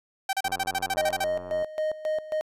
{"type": "tone bursts", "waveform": "sawtooth", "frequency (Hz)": 775, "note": "G5", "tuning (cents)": -20, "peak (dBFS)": -20, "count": 13, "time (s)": [0.29, 1.243], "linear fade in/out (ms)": 5, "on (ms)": 41, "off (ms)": 35}
{"type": "click train", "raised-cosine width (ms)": 1, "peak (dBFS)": -27, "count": 107, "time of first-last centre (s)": [0.45, 1.624], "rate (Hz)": 90.3}
{"type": "tone with tremolo", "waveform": "triangle", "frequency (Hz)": 620, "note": "D#5", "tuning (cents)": -6, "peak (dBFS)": -22, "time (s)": [0.97, 2.41], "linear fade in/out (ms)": 0, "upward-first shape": "square", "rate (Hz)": 3.7, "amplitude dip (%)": 80}
{"effects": ["resampled to 32000 Hz"]}